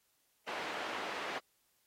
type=band-pass noise; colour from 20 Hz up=pink; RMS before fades=-41 dBFS; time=0.47-1.39 s; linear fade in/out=10 ms; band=520 to 2700 Hz; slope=12 dB/octave; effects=white hiss -75 dBFS RMS until 1.86 s + AAC 48 kbps